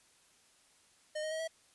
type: tone with pitch steps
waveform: square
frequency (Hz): 612 / 624.1 / 636.5 / 649.1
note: D#5 / D#5 / D#5 / E5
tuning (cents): -29 / +5 / +39 / -27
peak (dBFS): -36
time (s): 1.15-1.478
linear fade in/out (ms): 10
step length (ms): 82
effects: white hiss -66 dBFS RMS until 1.74 s + resampled to 24000 Hz